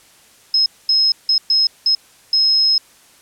sine tone bursts at uneven times, 5150 Hz, E8, 41 cents flat, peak -11 dBFS, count 6, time 0.54-0.66 / 0.89-1.12 / 1.29-1.38 / 1.5-1.67 / 1.86-1.95 / 2.33-2.78 s, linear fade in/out 2 ms, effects white hiss -49 dBFS RMS until 3.21 s + low-pass 11000 Hz 12 dB/octave

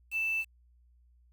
sine tone with quantisation, 2649 Hz, E7, 8 cents sharp, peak -28 dBFS, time 0.11-0.45 s, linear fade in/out 50 ms, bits 8, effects added 60 Hz sine -60 dBFS peak until 1.32 s

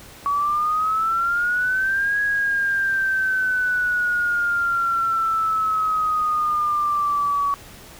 sine exponential two-way sweep, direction up then down, 1129 to 1661.2 to 1129 Hz, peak -18 dBFS, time 0.26-7.54 s, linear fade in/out 0 ms, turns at 2.2 s, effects pink hiss -43 dBFS RMS until 7.99 s

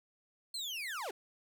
35% pulse linear sweep, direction down, 4291 to 332.5 Hz, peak -36 dBFS, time 0.54-1.11 s, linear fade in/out 5 ms, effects none

